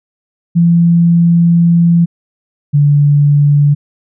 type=tone pair in turn; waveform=sine; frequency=170 / 145.01 Hz; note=F3 / D3; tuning=-46 / -22 cents; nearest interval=minor third; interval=276 cents; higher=first; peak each=-5 / -5 dBFS; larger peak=neither; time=0.55-2.06 / 2.73-3.75 s; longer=first; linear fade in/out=20 ms; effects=none